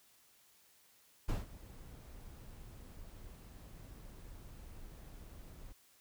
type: noise with ADSR envelope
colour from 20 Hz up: brown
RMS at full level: -33 dBFS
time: 1.28-5.73 s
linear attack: 14 ms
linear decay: 160 ms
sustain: -19 dB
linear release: 15 ms
effects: white hiss -67 dBFS RMS until 6 s